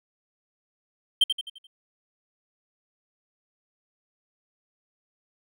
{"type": "tone with echo", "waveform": "triangle", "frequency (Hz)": 3136, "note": "G7", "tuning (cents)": 0, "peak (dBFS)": -13, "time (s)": [1.21, 1.24], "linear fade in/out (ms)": 5, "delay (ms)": 86, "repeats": 5, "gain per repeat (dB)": -7, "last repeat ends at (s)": 1.67, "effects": []}